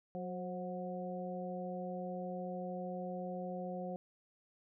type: harmonic tone with a mistuned harmonic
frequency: 182.5 Hz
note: F#3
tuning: 24 cents flat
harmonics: 1 / 2 / 3 / 4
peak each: -42 / -48 / -43 / -46 dBFS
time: 0.15-3.96 s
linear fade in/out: 0 ms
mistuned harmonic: 3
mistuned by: -43 cents
effects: none